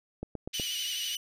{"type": "click train", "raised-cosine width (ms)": 2, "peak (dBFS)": -22, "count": 4, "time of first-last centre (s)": [0.23, 0.598], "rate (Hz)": 8.15}
{"type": "band-pass noise", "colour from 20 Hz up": "white", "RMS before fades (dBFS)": -39, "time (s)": [0.53, 1.16], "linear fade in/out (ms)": 10, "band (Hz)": [2500, 4900], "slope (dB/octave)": 24}
{"type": "tone with vibrato", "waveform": "sawtooth", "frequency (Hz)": 2960, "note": "F#7", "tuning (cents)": 0, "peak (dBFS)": -30, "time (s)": [0.54, 1.17], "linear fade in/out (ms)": 2, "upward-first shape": "triangle", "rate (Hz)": 12, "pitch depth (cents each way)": 59}
{"effects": []}